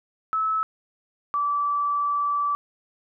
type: tone pair in turn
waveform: sine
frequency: 1300 / 1158.2 Hz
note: E6 / D6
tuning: -24 / -24 cents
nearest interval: major second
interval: 200 cents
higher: first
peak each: -21 / -21 dBFS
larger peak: neither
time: 0.33-0.63 / 1.34-2.55 s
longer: second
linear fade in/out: 0 ms
effects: none